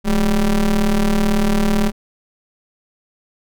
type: ring-modulated tone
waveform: square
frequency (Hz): 97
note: G2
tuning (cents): -18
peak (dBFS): -11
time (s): 0.04-1.92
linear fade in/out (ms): 50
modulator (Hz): 116
effects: none